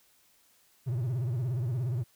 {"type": "tone with vibrato", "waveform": "triangle", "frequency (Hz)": 123, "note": "B2", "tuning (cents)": -7, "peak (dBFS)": -26, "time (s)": [0.86, 2.04], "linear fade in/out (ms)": 20, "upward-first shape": "sine", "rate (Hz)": 17, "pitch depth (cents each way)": 180, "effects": ["white hiss -65 dBFS RMS until 2.15 s"]}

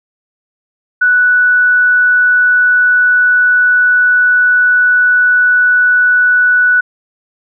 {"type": "tone", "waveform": "sine", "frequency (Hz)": 1480, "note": "F#6", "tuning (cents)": 0, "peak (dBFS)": -6, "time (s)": [1.01, 6.81], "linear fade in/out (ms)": 10, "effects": []}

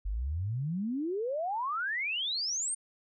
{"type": "exponential sweep", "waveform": "sine", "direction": "up", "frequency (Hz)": [45.04, 9070], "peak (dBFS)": -30, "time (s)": [0.05, 2.75], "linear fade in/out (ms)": 10, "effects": []}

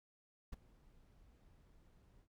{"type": "noise with ADSR envelope", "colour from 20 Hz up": "brown", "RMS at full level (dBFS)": -43, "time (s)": [0.52, 2.28], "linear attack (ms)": 12, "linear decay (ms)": 15, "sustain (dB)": -23, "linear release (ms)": 71, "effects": []}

